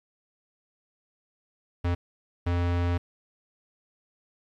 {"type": "tone bursts at uneven times", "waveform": "square", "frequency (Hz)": 87.31, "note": "F2", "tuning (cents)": 0, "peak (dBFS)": -24, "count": 2, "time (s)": [[1.84, 1.95], [2.46, 2.98]], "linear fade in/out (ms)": 10, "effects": ["low-pass 3000 Hz 12 dB/octave", "10-bit"]}